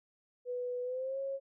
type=tone with pitch glide; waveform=sine; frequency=493.9 to 544.9 Hz; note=B4 to C#5; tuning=0 to -30 cents; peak=-34 dBFS; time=0.45-1.4 s; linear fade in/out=50 ms; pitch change=+170 cents; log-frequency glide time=0.83-1.19 s; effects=none